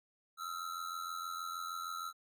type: ring-modulated tone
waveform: square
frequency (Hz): 1319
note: E6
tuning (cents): +1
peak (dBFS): -37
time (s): 0.37-2.13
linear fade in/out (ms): 50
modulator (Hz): 43.2
effects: none